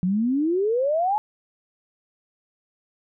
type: exponential sweep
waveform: sine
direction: up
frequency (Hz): 174.61 to 869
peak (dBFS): -19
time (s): 0.03-1.18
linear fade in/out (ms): 0
effects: none